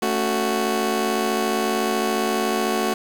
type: chord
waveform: 20% pulse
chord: F# minor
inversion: first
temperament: just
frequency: 222 / 277.5 / 370 Hz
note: A3 / C#4 / F#4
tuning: +16 / +2 / 0 cents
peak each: -19 / -24 / -18 dBFS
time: 0.02-2.94 s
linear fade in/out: 5 ms
effects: 7-bit